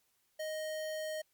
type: tone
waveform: square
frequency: 623 Hz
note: D#5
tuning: 2 cents sharp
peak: -37 dBFS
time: 0.39-1.22 s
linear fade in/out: 10 ms
effects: white hiss -75 dBFS RMS until 1.33 s + MP3 96 kbps